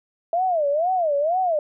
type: tone with vibrato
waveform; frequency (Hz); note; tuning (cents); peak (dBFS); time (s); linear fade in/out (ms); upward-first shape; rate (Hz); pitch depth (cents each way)
sine; 652; E5; -19; -18; 0.33-1.59; 2; sine; 2.1; 250
effects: none